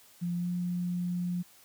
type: tone with pitch glide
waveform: sine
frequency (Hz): 174.2 to 177.14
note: F3 to F3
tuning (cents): -4 to +25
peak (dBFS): -29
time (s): 0.21-1.43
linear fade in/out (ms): 20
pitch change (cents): +29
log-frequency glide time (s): 0.36-0.49
effects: white hiss -58 dBFS RMS until 1.64 s + high-pass 60 Hz 12 dB/octave